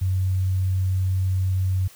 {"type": "tone", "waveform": "sine", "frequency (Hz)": 93.7, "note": "F#2", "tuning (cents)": 22, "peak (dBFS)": -19, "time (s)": [0.01, 1.88], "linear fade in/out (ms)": 10, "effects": ["white hiss -49 dBFS RMS until 1.95 s"]}